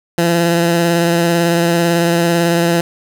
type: tone with vibrato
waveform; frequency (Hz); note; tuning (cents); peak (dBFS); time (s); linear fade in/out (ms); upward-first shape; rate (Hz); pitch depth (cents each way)
15% pulse; 170; F3; -46; -5; 0.18-2.81; 2; sine; 18; 22
effects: none